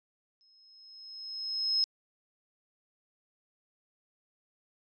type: tone with exponential growth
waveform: sine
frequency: 5160 Hz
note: E8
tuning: 38 cents flat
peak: -23 dBFS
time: 0.41-1.84 s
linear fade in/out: 0 ms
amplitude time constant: 310 ms
effects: resampled to 16000 Hz